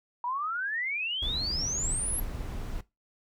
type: exponential sweep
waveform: sine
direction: up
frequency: 944 to 11490 Hz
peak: -29 dBFS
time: 0.24-2.2 s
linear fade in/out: 2 ms
type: noise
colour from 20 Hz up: brown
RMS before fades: -35 dBFS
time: 1.22-2.81 s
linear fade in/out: 5 ms
effects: noise-tail reverb RT60 0.2 s tail -18 dB re dry